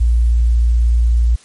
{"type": "tone", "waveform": "sine", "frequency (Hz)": 58.27, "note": "A#1", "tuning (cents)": 0, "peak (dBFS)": -9, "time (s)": [0, 1.36], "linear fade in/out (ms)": 10, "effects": ["white hiss -46 dBFS RMS until 1.44 s", "MP3 48 kbps"]}